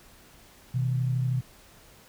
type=tone pair together; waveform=sine; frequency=125.88 / 158.6 Hz; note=B2 / D#3; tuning=+33 / +33 cents; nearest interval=major third; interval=400 cents; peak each=-24 / -33 dBFS; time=0.74-1.41 s; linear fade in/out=10 ms; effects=pink hiss -54 dBFS RMS until 2.08 s